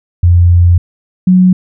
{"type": "tone pair in turn", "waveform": "sine", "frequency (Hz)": [87.31, 183.73], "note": ["F2", "F#3"], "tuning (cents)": [0, -12], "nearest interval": "octave + minor second", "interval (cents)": 1288, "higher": "second", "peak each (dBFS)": -3, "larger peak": "neither", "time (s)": [[0.23, 0.78], [1.27, 1.53]], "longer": "first", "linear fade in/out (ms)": 5, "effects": []}